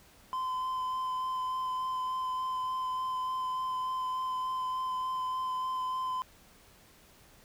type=tone with vibrato; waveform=triangle; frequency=1026 Hz; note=C6; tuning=34 cents flat; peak=-29 dBFS; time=0.33-6.22 s; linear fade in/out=0 ms; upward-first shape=sine; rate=3.4 Hz; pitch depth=11 cents each way; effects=pink hiss -59 dBFS RMS until 7.44 s